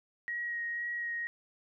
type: tone with vibrato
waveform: sine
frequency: 1891 Hz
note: A#6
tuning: 24 cents sharp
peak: -33 dBFS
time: 0.28-1.27 s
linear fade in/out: 0 ms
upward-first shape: sine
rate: 2 Hz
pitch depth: 14 cents each way
effects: none